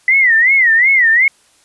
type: tone with vibrato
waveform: sine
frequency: 1978 Hz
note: B6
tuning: 2 cents sharp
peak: -7 dBFS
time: 0.08-1.28 s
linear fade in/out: 2 ms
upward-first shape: sine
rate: 2.7 Hz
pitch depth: 180 cents each way
effects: white hiss -52 dBFS RMS until 1.64 s + resampled to 24000 Hz